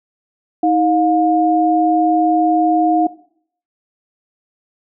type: tone pair together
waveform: sine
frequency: 317.2 / 712.1 Hz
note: D#4 / F5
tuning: +33 / +33 cents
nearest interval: octave + major second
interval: 1400 cents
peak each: -14 dBFS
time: 0.63-3.07 s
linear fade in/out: 5 ms
effects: noise-tail reverb RT60 0.6 s tail -17 dB re dry